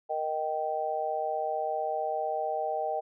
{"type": "chord", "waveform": "sine", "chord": "Eb major", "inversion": "second", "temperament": "just", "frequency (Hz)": [466.7, 622.3, 777.8], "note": ["Bb4", "Eb5", "G5"], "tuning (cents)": [2, 0, -14], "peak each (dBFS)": [-36, -32, -31], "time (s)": [0.09, 3.01], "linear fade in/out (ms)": 20, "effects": []}